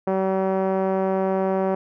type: tone with low-pass filter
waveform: 5% pulse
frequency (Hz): 190.6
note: G3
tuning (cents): -48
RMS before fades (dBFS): -22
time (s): 0.07-1.75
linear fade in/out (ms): 5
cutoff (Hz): 580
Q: 1.2
effects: none